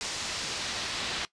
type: noise with band-pass filter sweep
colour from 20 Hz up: brown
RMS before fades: -34 dBFS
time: 0.01-1.25 s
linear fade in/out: 0 ms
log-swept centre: 5800 to 3800 Hz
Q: 1.2
effects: noise-tail reverb RT60 0.1 s tail -18 dB re dry + resampled to 22050 Hz